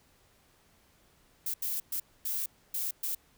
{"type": "noise bursts at uneven times", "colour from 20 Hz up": "violet", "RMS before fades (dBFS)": -33, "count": 6, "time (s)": [[1.46, 1.54], [1.62, 1.8], [1.92, 2], [2.25, 2.46], [2.74, 2.91], [3.03, 3.15]], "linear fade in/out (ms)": 5, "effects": ["pink hiss -65 dBFS RMS until 3.37 s"]}